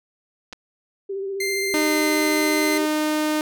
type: clicks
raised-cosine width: 0.2 ms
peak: -19 dBFS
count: 2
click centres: 0.527 / 0.531 s
type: tone with vibrato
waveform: sine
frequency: 391.1 Hz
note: G4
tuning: 4 cents flat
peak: -25 dBFS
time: 1.09-2.86 s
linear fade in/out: 10 ms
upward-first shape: sine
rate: 15 Hz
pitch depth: 31 cents each way
type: tone with pitch glide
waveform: sawtooth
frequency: 2093 to 2068 Hz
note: C7 to C7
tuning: 0 to -21 cents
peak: -20 dBFS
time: 1.4-2.78 s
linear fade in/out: 5 ms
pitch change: -21 cents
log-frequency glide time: 1.69-1.97 s
type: tone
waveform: sawtooth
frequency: 306 Hz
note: D#4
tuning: 29 cents flat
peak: -16 dBFS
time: 1.74-3.41 s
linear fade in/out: 0 ms
effects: none